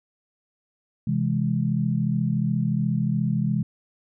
sine chord, C augmented, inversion none, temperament equal, 130.81 / 164.81 / 207.7 Hz, C3 / E3 / G#3, 0 / 0 / 0 cents, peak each -25 dBFS, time 1.07-3.63 s, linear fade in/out 5 ms, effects none

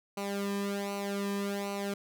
sawtooth tone with flanger, 200.2 Hz, G3, 37 cents sharp, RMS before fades -34 dBFS, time 0.17-1.94 s, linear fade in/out 5 ms, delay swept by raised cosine 0.58 to 1.43 ms, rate 1.3 Hz, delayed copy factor -0.8, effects none

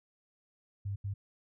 sine tone bursts at uneven times, 99.7 Hz, G2, 30 cents sharp, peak -33 dBFS, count 2, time 0.85-0.96 / 1.04-1.14 s, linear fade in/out 10 ms, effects none

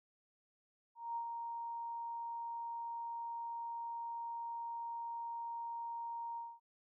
sine tone with ADSR envelope, 932.3 Hz, A#5, in tune, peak -36 dBFS, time 0.95-6.6 s, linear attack 210 ms, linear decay 81 ms, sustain -4 dB, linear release 230 ms, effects none

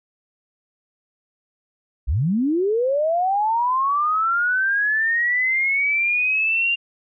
sine linear sweep, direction up, 49.77 to 2800 Hz, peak -17 dBFS, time 2.07-6.76 s, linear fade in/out 20 ms, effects none

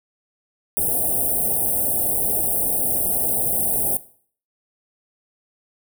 white band-stop noise, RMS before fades -21 dBFS, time 0.77-3.97 s, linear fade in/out 0 ms, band 810 to 8600 Hz, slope 96 dB/octave, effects noise-tail reverb RT60 0.5 s tail -17 dB re dry

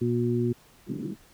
harmonic tone, 120 Hz, B2, 49 cents flat, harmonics 1 / 2 / 3, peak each -27 / -27 / -27 dBFS, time 0.01-0.53 s, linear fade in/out 10 ms
white band-pass noise, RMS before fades -33 dBFS, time 0.86-1.16 s, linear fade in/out 50 ms, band 130 to 340 Hz, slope 48 dB/octave
effects pink hiss -57 dBFS RMS until 1.33 s

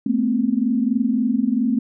sine tone cluster, 218.4 / 239.4 / 262.6 Hz, A3 / A#3 / C4, -13 / +46 / +6 cents, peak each -21 dBFS, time 0.06-1.79 s, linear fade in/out 5 ms, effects none

